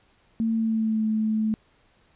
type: tone with pitch glide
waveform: sine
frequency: 225.3 to 217.6 Hz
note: A3 to A3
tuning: +41 to -19 cents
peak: -21 dBFS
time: 0.4-1.54 s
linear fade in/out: 0 ms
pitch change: -60 cents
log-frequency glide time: 0.53-1.05 s
effects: pink hiss -62 dBFS RMS until 2.15 s + resampled to 8000 Hz